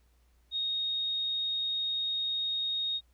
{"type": "tone", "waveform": "sine", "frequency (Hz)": 3729, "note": "A#7", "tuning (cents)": 0, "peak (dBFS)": -29, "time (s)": [0.51, 3.01], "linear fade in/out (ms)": 50, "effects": ["added 60 Hz sine -63 dBFS peak until 3.13 s", "pink hiss -73 dBFS RMS until 3.13 s"]}